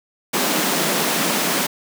pink high-pass noise, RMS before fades -20 dBFS, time 0.33-1.67 s, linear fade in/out 10 ms, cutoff 170 Hz, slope 48 dB/octave, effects none

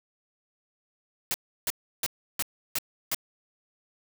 white noise bursts, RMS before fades -28 dBFS, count 6, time 1.31-3.146 s, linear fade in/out 0 ms, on 31 ms, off 330 ms, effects none

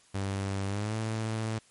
sawtooth tone with pitch glide, 98 to 110.64 Hz, G2 to A2, 0 to +10 cents, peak -26 dBFS, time 0.14-1.59 s, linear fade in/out 10 ms, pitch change +210 cents, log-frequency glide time 0.67-0.96 s, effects white hiss -61 dBFS RMS until 1.7 s + MP3 48 kbps

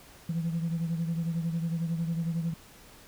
sine beating tone pair, 164.9 / 175.9 Hz, E3 / F3, +1 / +13 cents, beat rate 11 Hz, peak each -27 / -34 dBFS, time 0.29-2.54 s, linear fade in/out 5 ms, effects tanh soft clip ceiling -24 dBFS + pink hiss -53 dBFS RMS until 3.07 s

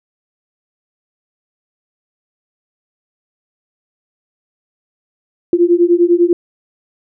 sine beating tone pair, 342.2 / 352.2 Hz, F4 / F4, -35 / +15 cents, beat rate 10 Hz, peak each -11 dBFS, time 5.53-6.33 s, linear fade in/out 2 ms, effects none

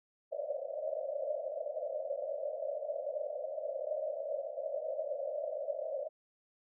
white band-pass noise, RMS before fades -38 dBFS, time 0.31-6.09 s, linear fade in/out 20 ms, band 540 to 630 Hz, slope 96 dB/octave, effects none

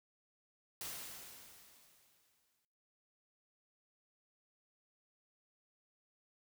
white noise with exponential decay, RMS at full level -43 dBFS, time 0.81-2.65 s, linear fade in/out 1 ms, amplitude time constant 400 ms, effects noise-tail reverb RT60 0.8 s tail -20 dB re dry

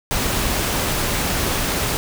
pink noise, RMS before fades -21 dBFS, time 0.11-1.97 s, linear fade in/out 0 ms, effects none

